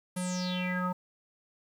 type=tone with low-pass filter sweep; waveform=square; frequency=181.5 Hz; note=F#3; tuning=33 cents flat; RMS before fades=-32 dBFS; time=0.16-0.93 s; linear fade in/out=10 ms; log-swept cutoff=11000 to 1000 Hz; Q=8.2; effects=10-bit